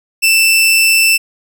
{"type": "tone with amplitude modulation", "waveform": "sawtooth", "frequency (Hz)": 2664, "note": "E7", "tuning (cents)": 18, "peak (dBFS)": -3, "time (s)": [0.22, 1.18], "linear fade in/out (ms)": 20, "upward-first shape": "sine", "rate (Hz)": 185, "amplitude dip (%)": 30, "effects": []}